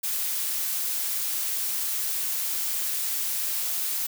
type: noise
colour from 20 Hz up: blue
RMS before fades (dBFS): -28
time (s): 0.03-4.07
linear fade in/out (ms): 10
effects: none